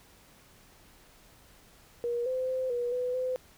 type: tone with pitch steps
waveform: sine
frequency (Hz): 476.5 / 514 / 517 / 483.2 / 498.1 / 510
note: A#4 / C5 / C5 / B4 / B4 / C5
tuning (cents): +38 / -31 / -21 / -38 / +15 / -44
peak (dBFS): -28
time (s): 2.04-3.36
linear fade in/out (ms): 0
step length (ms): 220
effects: pink hiss -58 dBFS RMS until 3.57 s